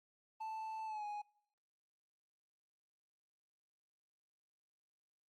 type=tone with pitch glide; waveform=triangle; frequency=880 to 831.6 Hz; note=A5 to G#5; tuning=0 to +2 cents; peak=-39 dBFS; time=0.4-1.22 s; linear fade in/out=10 ms; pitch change=-98 cents; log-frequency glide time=0.86-1.05 s; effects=noise-tail reverb RT60 0.6 s tail -24 dB re dry + Opus 24 kbps